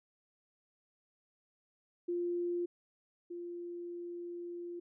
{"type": "tone pair in turn", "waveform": "sine", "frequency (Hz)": [349.2, 347.5], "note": ["F4", "F4"], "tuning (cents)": [0, -9], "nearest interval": "unison", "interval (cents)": 9, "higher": "first", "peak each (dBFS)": [-32, -40], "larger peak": "first", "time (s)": [[2.08, 2.66], [3.3, 4.8]], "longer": "second", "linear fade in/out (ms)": 10, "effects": []}